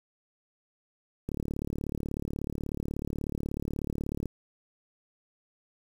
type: click train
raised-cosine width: 3 ms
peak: -20 dBFS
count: 109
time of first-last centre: 1.29-4.257 s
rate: 36.4 Hz
effects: 8-bit